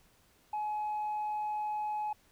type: tone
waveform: sine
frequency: 846 Hz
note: G#5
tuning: 32 cents sharp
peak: -30 dBFS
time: 0.53-2.13 s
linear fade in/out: 5 ms
effects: tanh soft clip ceiling -30 dBFS + pink hiss -66 dBFS RMS until 2.31 s